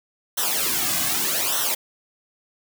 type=noise with flanger; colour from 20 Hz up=white; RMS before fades=-23 dBFS; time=0.37-1.75 s; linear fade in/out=10 ms; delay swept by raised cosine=0.42 to 2.22 ms; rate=0.83 Hz; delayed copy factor=-0.8; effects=none